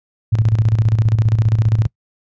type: tone with tremolo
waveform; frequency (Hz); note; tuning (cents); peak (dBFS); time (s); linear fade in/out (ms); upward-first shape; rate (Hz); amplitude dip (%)
sine; 109.8; A2; -3; -9; 0.32-1.87; 10; square; 15; 65
effects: noise-tail reverb RT60 0.1 s tail -25 dB re dry + resampled to 16000 Hz